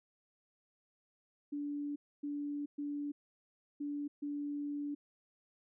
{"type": "tone bursts at uneven times", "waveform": "sine", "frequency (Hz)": 289.8, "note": "D4", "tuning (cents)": -23, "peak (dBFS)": -36, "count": 5, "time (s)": [[1.52, 1.96], [2.23, 2.66], [2.78, 3.12], [3.8, 4.08], [4.22, 4.95]], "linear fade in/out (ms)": 10, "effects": []}